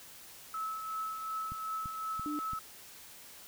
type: tone with tremolo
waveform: sine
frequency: 1300 Hz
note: E6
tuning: 24 cents flat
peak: -33 dBFS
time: 0.54-2.59 s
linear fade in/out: 2 ms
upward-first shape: triangle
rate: 2.7 Hz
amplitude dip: 50%
type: click train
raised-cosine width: 5 ms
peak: -32 dBFS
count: 4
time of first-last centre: 1.52-2.534 s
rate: 2.96 Hz
type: tone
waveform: sine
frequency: 298 Hz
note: D4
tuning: 25 cents sharp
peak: -34 dBFS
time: 2.26-2.39 s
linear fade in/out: 0 ms
effects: white hiss -52 dBFS RMS until 3.47 s